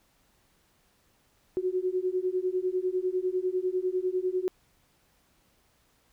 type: beating tone pair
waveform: sine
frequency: 363.3 / 373.3 Hz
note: F#4 / F#4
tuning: -32 / +15 cents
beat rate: 10 Hz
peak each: -29 / -29 dBFS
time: 1.57-4.48 s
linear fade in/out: 0 ms
effects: pink hiss -67 dBFS RMS until 6.12 s